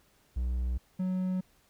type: tone pair in turn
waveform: triangle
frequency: 61.74 / 185.01 Hz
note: B1 / F#3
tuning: 0 / 0 cents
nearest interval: octave + perfect fifth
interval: 1900 cents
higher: second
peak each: -26 / -26 dBFS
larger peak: neither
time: 0.36-0.78 / 0.99-1.41 s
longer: neither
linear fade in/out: 10 ms
effects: pink hiss -66 dBFS RMS until 1.69 s